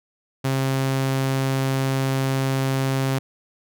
sawtooth tone, 134 Hz, C3, 42 cents sharp, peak -16 dBFS, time 0.44-3.19 s, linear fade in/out 10 ms, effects none

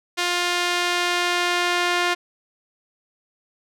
sawtooth tone with band-pass filter sweep, 352.5 Hz, F4, 16 cents sharp, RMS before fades -22 dBFS, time 0.17-2.15 s, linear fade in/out 20 ms, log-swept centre 3400 to 2200 Hz, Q 0.71, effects none

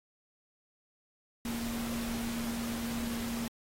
sine tone in noise, 233.1 Hz, A#3, in tune, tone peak -34 dBFS, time 1.45-3.48 s, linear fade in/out 2 ms, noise pink, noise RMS -41 dBFS, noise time 1.45-3.48 s, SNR +4 dB, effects AAC 48 kbps

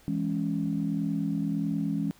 sine chord, C# minor, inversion first, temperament just, 166.31 / 207.9 / 277.2 Hz, E3 / G#3 / C#4, +16 / +2 / 0 cents, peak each -30 dBFS, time 0.08-2.11 s, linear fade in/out 0 ms, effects tanh soft clip ceiling -17 dBFS + pink hiss -58 dBFS RMS until 2.19 s

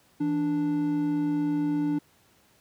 triangle tone pair together, 164.81 / 293.7 Hz, E3 / D4, 0 / 0 cents, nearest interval minor seventh, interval 1000 cents, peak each -31 / -22 dBFS, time 0.2-1.99 s, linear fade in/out 10 ms, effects pink hiss -62 dBFS RMS until 2.6 s + high-pass 80 Hz 12 dB/octave

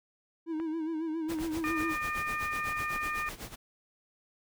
triangle tone with vibrato, 320.6 Hz, E4, 48 cents flat, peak -29 dBFS, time 0.46-1.96 s, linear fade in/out 50 ms, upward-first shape sine, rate 7.3 Hz, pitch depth 67 cents each way
click train, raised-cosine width 0.5 ms, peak -29 dBFS, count 4, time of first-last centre 0.6-2.962 s, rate 1.27 Hz
pink noise with tremolo, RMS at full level -40 dBFS, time 1.28-3.56 s, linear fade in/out 20 ms, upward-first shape sine, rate 8 Hz, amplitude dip 80%
harmonic tone, 607 Hz, D#5, 43 cents flat, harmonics 2 / 3 / 4, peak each -34 / -36 / -37 dBFS, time 1.64-3.29 s, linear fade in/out 0 ms
effects none

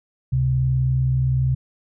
sine tone pair together, 68.4 / 129.12 Hz, C#2 / C3, -23 / -23 cents, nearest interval major seventh, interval 1100 cents, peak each -25 / -17 dBFS, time 0.32-1.55 s, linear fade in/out 10 ms, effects none

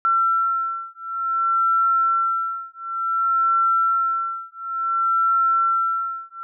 sine beating tone pair, 1349 / 1349.56 Hz, E6 / E6, +40 / +40 cents, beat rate 0.56 Hz, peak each -21 dBFS, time 0.05-6.43 s, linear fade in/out 0 ms, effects none

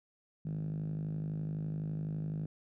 5% pulse tone with band-pass filter, 51.91 Hz, G#1, in tune, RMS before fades -37 dBFS, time 0.45-2.46 s, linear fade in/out 5 ms, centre 160 Hz, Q 6.8, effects none

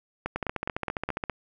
two click trains, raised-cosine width 0.5 ms, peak -14 / -14 dBFS, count 6 / 14, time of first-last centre 0.26-1.297 / 0.36-1.238 s, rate 4.82 / 14.8 Hz, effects none

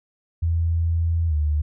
sine tone with pitch glide, 83.3 to 75.07 Hz, E2 to D2, +19 to +39 cents, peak -18 dBFS, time 0.42-1.62 s, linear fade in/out 10 ms, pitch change -180 cents, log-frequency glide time 1.28-1.34 s, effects none

